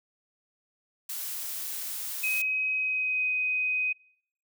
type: noise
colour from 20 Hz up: blue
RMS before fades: -35 dBFS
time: 1.09-2.42 s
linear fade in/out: 5 ms
type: tone with pitch glide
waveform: sine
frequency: 2533 to 2508 Hz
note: D#7 to D#7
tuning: +30 to +13 cents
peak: -25 dBFS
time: 2.23-3.93 s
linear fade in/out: 10 ms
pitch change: -17 cents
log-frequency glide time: 2.73-3.29 s
effects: noise-tail reverb RT60 0.6 s tail -24 dB re dry